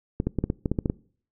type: clicks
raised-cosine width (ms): 3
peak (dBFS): -11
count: 10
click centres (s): 0.201 / 0.27 / 0.387 / 0.44 / 0.501 / 0.658 / 0.716 / 0.788 / 0.858 / 0.899
effects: noise-tail reverb RT60 0.5 s tail -23 dB re dry